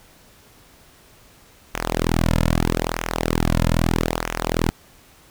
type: tone with flanger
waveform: sawtooth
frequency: 41.2 Hz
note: E1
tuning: in tune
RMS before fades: -21 dBFS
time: 1.74-4.7 s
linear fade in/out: 0 ms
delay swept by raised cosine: 0.22 to 2.62 ms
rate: 0.78 Hz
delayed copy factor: -0.85
effects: pink hiss -51 dBFS RMS until 5.3 s